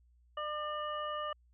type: harmonic tone with a mistuned harmonic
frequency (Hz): 601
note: D5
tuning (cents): +40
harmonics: 1 / 2 / 3 / 5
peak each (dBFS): -40 / -37 / -48 / -46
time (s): 0.37-1.33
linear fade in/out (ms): 5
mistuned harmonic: 5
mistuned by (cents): -48
effects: added 60 Hz sine -63 dBFS peak until 1.53 s